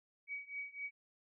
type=tone with tremolo; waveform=sine; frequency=2265 Hz; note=C#7; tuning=37 cents sharp; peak=-38 dBFS; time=0.27-0.91 s; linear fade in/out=50 ms; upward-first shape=triangle; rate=3.9 Hz; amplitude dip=95%; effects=none